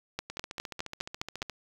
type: two click trains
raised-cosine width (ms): 0.2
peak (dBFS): -21 / -15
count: 18 / 7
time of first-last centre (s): 0.3-1.497 / 0.19-1.42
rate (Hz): 14.2 / 4.88
effects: 7-bit